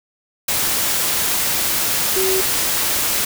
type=tone in noise; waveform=sine; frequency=379 Hz; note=F#4; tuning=42 cents sharp; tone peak=-18 dBFS; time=2.16-2.41 s; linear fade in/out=5 ms; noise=white; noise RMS=-19 dBFS; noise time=0.48-3.25 s; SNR=-2 dB; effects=none